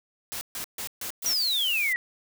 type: noise bursts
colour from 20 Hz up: white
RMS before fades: -34 dBFS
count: 5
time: 0.32-1.335 s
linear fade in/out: 0 ms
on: 91 ms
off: 140 ms
type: noise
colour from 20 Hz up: blue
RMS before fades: -35 dBFS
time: 1.22-1.93 s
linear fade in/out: 5 ms
type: exponential sweep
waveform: sine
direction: down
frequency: 5890 to 1897 Hz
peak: -23 dBFS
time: 1.26-1.96 s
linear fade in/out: 0 ms
effects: none